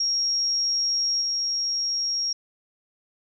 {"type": "tone with level steps", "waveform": "sine", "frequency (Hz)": 5588, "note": "F8", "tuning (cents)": 0, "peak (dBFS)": [-21, -23], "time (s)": [0, 2.33], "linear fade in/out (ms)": 5, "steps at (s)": 1.21, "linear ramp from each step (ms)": 10, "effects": []}